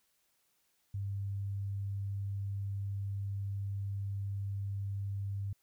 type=tone; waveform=sine; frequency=99.3 Hz; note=G2; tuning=23 cents sharp; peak=-34 dBFS; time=0.94-5.53 s; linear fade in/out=5 ms; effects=white hiss -75 dBFS RMS until 5.62 s